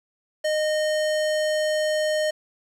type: tone with low-pass filter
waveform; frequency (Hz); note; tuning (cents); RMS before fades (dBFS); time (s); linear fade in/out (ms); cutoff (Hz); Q
square; 615; D#5; -20; -23; 0.44-2.31; 10; 8600; 0.7
effects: 8-bit